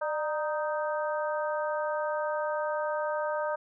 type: harmonic tone with a mistuned harmonic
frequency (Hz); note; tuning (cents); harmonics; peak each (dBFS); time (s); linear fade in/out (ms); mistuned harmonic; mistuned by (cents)
311.1; D#4; 0; 2 / 3 / 4 / 5; -30 / -34 / -37 / -38; 0.01-3.56; 10; 2; -60
effects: none